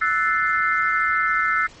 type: chord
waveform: sine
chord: F# half-diminished seventh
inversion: third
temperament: equal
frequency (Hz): 1318.5 / 1480 / 1760 / 2093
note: E6 / F#6 / A6 / C7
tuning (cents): 0 / 0 / 0 / 0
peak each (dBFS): -21 / -24 / -24 / -24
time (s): 0.01-1.67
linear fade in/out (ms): 10
effects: pink hiss -46 dBFS RMS until 1.8 s + MP3 32 kbps